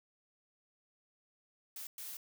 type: noise bursts at uneven times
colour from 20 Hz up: blue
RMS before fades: -45 dBFS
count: 2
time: 1.76-1.87 / 1.98-2.17 s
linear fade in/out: 2 ms
effects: none